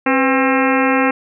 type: harmonic tone with a mistuned harmonic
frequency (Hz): 267.1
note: C4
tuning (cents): +36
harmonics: 1 / 2 / 3 / 4 / 5 / 6 / 7 / 8 / 9 / 10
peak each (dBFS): -16 / -19 / -21 / -22 / -23 / -24 / -24 / -25 / -26 / -26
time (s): 0.06-1.11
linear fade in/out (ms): 5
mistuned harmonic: 2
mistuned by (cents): -95
effects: none